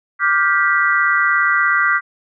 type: chord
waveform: sine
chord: G dominant seventh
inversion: second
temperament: just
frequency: 1176 / 1411.2 / 1568 / 1960 Hz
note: D6 / F6 / G6 / B6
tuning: +2 / +18 / 0 / -14 cents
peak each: -18 dBFS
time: 0.19-2.01 s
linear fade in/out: 50 ms
effects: none